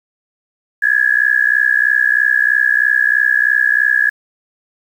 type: tone with amplitude modulation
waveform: sine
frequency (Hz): 1688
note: G#6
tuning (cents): +28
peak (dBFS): -6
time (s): 0.82-4.1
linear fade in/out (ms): 10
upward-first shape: sine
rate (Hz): 63.1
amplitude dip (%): 95
effects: 7-bit